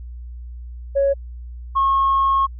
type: tone pair in turn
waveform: sine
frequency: 554.4 / 1087.2 Hz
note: C#5 / C#6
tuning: 0 / -34 cents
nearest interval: octave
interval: 1166 cents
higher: second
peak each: -13 dBFS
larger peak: neither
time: 0.95-1.14 / 1.75-2.47 s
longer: second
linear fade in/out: 20 ms
effects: tanh soft clip ceiling -10 dBFS + added 60 Hz sine -31 dBFS peak until 2.59 s